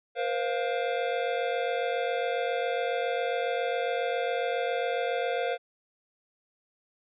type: chord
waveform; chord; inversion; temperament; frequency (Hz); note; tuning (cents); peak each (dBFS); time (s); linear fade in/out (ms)
square; Bb suspended second; none; equal with one note detuned; 476 / 523.3 / 698.5; Bb4 / C5 / F5; +36 / 0 / 0; -32; 0.15-5.58; 50
effects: resampled to 8000 Hz